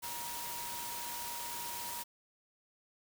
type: tone in noise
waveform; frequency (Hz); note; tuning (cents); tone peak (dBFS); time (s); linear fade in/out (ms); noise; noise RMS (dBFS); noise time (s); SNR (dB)
sine; 950; A#5; +33; -44; 0.02-2.04; 20; white; -42; 0.02-2.04; -5
effects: none